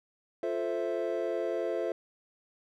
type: chord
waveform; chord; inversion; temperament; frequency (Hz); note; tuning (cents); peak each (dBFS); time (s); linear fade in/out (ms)
triangle; F major seventh; none; equal; 349.2 / 440 / 523.3 / 659.3; F4 / A4 / C5 / E5; 0 / 0 / 0 / 0; -33; 0.43-1.92; 2
effects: none